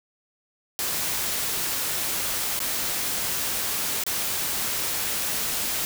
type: noise with dropouts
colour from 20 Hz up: white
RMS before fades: -27 dBFS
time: 0.79-5.85 s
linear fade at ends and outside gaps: 0 ms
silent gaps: 2.591-2.603 / 4.037-4.065 s
effects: none